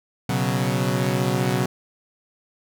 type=chord; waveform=sawtooth; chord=B suspended second; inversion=none; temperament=equal; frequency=123.47 / 138.59 / 185 Hz; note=B2 / C#3 / F#3; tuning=0 / 0 / 0 cents; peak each=-20 / -21 / -21 dBFS; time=0.29-1.66 s; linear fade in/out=5 ms; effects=none